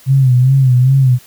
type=tone with vibrato; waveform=sine; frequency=130 Hz; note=C3; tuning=11 cents flat; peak=-6 dBFS; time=0.06-1.19 s; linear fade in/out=50 ms; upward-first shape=sine; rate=2.5 Hz; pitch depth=85 cents each way; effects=white hiss -43 dBFS RMS until 1.26 s